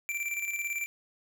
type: tone with tremolo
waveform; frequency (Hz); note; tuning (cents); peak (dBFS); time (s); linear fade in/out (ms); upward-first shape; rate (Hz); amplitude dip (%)
square; 2349; D7; 0; -30; 0.09-0.86; 0; square; 18; 50
effects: none